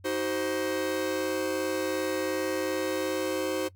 45% pulse chord, C diminished, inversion first, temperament just, 314 / 376.7 / 523.3 Hz, Eb4 / Gb4 / C5, +16 / +31 / 0 cents, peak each -33 / -32 / -31 dBFS, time 0.04-3.69 s, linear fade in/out 20 ms, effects noise-tail reverb RT60 0.1 s tail -21 dB re dry + added 93 Hz sine -51 dBFS peak until 3.75 s

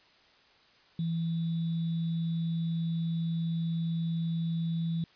sine tone with sample-and-hold, 165.8 Hz, E3, 10 cents sharp, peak -28 dBFS, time 0.99-5.04 s, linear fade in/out 2 ms, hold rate 3675 Hz, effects white hiss -61 dBFS RMS until 5.15 s + resampled to 11025 Hz

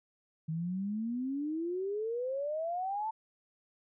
sine exponential sweep, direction up, 155.56 to 898 Hz, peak -32 dBFS, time 0.48-3.11 s, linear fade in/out 10 ms, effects none

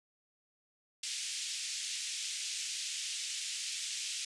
white band-pass noise, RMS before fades -39 dBFS, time 1.03-4.25 s, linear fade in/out 5 ms, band 2400 to 7800 Hz, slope 24 dB/octave, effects resampled to 24000 Hz

